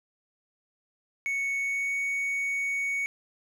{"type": "tone with pitch glide", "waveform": "triangle", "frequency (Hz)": [2217, 2230], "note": ["C#7", "C#7"], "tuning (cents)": [0, 10], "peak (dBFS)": -25, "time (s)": [1.26, 3.06], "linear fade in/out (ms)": 0, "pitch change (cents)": 10, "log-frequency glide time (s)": [1.57, 1.95], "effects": []}